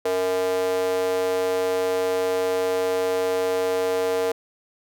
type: tone with high-pass filter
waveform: square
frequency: 92.5 Hz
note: F#2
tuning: in tune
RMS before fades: -23 dBFS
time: 0.05-4.32 s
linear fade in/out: 5 ms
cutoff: 510 Hz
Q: 7.9
effects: none